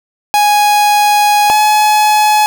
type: tone pair in turn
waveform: 45% pulse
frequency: 830.6 / 847.6 Hz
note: G#5 / G#5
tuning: 0 / +35 cents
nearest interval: unison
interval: 35 cents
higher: second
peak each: -7 dBFS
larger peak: neither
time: 0.34-1.5 / 1.5-2.46 s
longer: first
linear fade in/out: 0 ms
effects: none